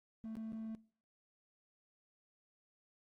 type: tone with dropouts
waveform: triangle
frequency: 221.8 Hz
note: A3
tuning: 14 cents sharp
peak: -40 dBFS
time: 0.24-0.75 s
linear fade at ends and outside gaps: 0 ms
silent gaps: 0.354-0.368 / 0.522-0.531 s
effects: noise-tail reverb RT60 0.5 s tail -22 dB re dry + Opus 32 kbps